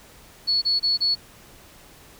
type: tone bursts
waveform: sine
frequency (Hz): 4401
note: C#8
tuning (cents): -13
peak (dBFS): -18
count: 4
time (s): 0.47-1.154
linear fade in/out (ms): 20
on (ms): 150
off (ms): 28
effects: pink hiss -49 dBFS RMS until 2.19 s